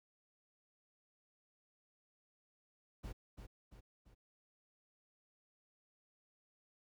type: noise with echo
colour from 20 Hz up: brown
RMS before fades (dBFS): -45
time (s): 3.03-3.13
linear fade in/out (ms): 20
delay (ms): 340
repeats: 3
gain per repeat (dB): -6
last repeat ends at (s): 4.15
effects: none